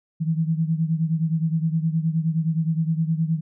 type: beating tone pair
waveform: sine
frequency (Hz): 159.4 / 169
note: D#3 / E3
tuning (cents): +42 / +43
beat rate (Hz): 9.6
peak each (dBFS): -21 / -25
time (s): 0.2-3.41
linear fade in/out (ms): 20
effects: none